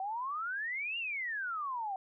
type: exponential two-way sweep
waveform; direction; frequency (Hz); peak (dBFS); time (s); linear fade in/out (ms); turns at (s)
sine; up then down; 748 to 2840 to 748; -34; 0-1.96; 2; 0.98
effects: none